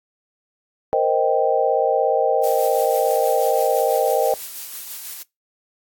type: chord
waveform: sine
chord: C minor seventh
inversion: third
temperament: equal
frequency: 466.2 / 523.3 / 622.3 / 784 Hz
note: Bb4 / C5 / Eb5 / G5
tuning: 0 / 0 / 0 / 0 cents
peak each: -21 dBFS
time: 0.93-4.34 s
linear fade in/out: 0 ms
type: noise with tremolo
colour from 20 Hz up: blue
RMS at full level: -31 dBFS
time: 2.43-5.23 s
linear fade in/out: 10 ms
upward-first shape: sine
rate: 6.1 Hz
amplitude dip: 35%
effects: noise-tail reverb RT60 0.2 s tail -23 dB re dry + AAC 64 kbps